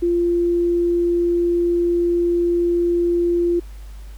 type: tone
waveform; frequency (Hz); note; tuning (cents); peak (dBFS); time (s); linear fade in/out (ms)
sine; 345.8; F4; -17; -15; 0.02-3.6; 10
effects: added 50 Hz sine -33 dBFS peak until 4.17 s + pink hiss -51 dBFS RMS until 4.17 s